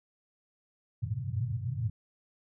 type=band-pass noise; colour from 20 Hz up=pink; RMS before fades=-33 dBFS; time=1.02-1.9 s; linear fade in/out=5 ms; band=100 to 130 Hz; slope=48 dB/octave; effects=none